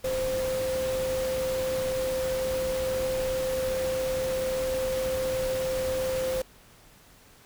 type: tone in noise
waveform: sine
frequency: 520 Hz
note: C5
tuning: 11 cents flat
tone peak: -26 dBFS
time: 0.04-6.42 s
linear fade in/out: 5 ms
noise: pink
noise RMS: -36 dBFS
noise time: 0.04-6.42 s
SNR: +7 dB
effects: pink hiss -55 dBFS RMS until 7.45 s